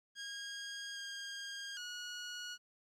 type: tone with pitch steps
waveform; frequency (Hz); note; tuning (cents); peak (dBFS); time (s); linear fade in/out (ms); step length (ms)
15% pulse; 1628 / 1615 / 1453; G#6 / G#6 / F#6; -35 / -49 / -32; -36; 0.15-2.58; 50; 810
effects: low-pass 8000 Hz 12 dB/octave + 13-bit